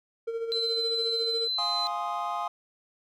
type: tone with tremolo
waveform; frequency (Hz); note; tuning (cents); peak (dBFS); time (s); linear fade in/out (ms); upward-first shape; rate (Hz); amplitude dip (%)
triangle; 458.1; A#4; -30; -25; 0.27-1.48; 10; sine; 14; 55
type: tone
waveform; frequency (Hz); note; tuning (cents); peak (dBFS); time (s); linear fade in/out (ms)
sine; 4051; B7; +43; -26; 0.52-1.87; 0
type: chord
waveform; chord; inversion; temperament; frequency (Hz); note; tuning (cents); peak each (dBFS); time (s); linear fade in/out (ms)
triangle; F minor seventh; none; equal; 698.5 / 830.6 / 1046.5 / 1244.5; F5 / Ab5 / C6 / Eb6; 0 / 0 / 0 / 0; -32; 1.58-2.48; 5
effects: tanh soft clip ceiling -19 dBFS